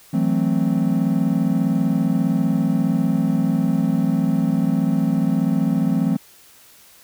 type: chord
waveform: triangle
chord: F# half-diminished seventh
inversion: third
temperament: equal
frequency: 164.81 / 185 / 220 / 261.6 Hz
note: E3 / F#3 / A3 / C4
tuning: 0 / 0 / 0 / 0 cents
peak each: -20 dBFS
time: 0.13-6.17 s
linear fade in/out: 10 ms
effects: white hiss -49 dBFS RMS until 7.03 s